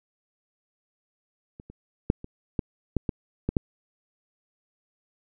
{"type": "clicks", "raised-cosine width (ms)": 3, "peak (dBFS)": [-29, -30, -6, -25, -12, -10, -13, -12, -8], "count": 9, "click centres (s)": [1.599, 1.7, 2.101, 2.244, 2.592, 2.967, 3.092, 3.49, 3.568], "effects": []}